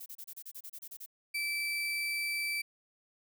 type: noise bursts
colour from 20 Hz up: violet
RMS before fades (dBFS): -45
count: 12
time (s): 0-1.062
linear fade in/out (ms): 10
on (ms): 61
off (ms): 30
type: tone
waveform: 35% pulse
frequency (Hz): 2323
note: D7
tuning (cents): -20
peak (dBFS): -30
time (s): 1.34-2.62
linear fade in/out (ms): 10
effects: none